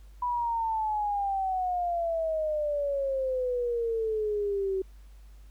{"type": "exponential sweep", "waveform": "sine", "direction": "down", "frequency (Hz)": [987.8, 377.6], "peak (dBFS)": -26, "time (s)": [0.22, 4.82], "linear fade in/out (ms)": 5, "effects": ["added 50 Hz sine -47 dBFS peak until 5.5 s", "pink hiss -65 dBFS RMS until 5.5 s"]}